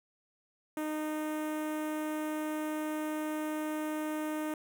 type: tone with notch filter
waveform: sawtooth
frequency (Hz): 307.5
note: D#4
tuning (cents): -20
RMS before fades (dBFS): -35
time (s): 0.77-4.54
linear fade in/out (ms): 2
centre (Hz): 4500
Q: 0.64
effects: none